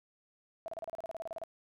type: tone bursts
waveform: sine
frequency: 659.3 Hz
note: E5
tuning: in tune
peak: -37 dBFS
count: 15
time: 0.66-1.437 s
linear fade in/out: 0 ms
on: 21 ms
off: 33 ms
effects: none